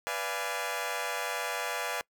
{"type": "chord", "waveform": "15% pulse", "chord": "B diminished seventh", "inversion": "none", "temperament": "equal with one note detuned", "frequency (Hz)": [493.9, 587.3, 688.8, 830.6], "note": ["B4", "D5", "F5", "Ab5"], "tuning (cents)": [0, 0, -24, 0], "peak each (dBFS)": -31, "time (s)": [0.07, 2.01], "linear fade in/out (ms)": 0, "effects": ["noise-tail reverb RT60 0.1 s tail -24 dB re dry"]}